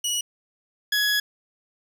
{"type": "tone pair in turn", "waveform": "20% pulse", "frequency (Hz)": [2921, 1678.9], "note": ["F#7", "G#6"], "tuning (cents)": [-23, 18], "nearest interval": "minor seventh", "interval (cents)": 959, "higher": "first", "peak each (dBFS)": [-18, -15], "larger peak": "second", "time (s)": [[0.04, 0.21], [0.92, 1.2]], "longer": "second", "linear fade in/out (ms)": 5, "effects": []}